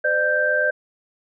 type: tone cluster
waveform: sine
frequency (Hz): 512 / 600 / 1568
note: C5 / D5 / G6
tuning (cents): -38 / +37 / 0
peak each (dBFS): -25 / -22 / -19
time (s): 0.04-0.71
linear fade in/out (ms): 10
effects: none